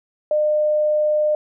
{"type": "tone", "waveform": "sine", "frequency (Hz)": 605, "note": "D#5", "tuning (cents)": -49, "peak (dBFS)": -15, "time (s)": [0.31, 1.35], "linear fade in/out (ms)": 2, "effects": []}